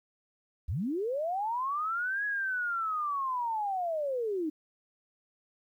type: linear two-way sweep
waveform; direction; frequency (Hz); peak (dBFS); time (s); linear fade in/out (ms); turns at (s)
sine; up then down; 57.6 to 1684 to 294.7; -29; 0.68-4.5; 10; 2.25
effects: 11-bit